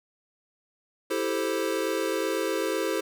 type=chord; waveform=square; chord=A minor seventh; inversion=second; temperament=equal; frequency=329.6 / 392 / 440 / 523.3 Hz; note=E4 / G4 / A4 / C5; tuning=0 / 0 / 0 / 0 cents; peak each=-32 dBFS; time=1.1-3.01 s; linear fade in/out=10 ms; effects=none